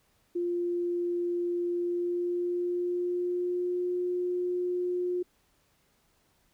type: tone with pitch glide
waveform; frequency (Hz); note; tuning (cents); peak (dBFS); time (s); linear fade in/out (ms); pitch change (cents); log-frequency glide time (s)
sine; 349.2 to 357.8; F4 to F4; 0 to +42; -27; 0.35-5.23; 10; +42; 1.72-3.9
effects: pink hiss -69 dBFS RMS until 6.53 s